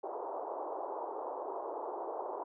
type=band-pass noise; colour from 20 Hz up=white; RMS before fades=-40 dBFS; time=0.03-2.44 s; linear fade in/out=10 ms; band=350 to 990 Hz; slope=48 dB/octave; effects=none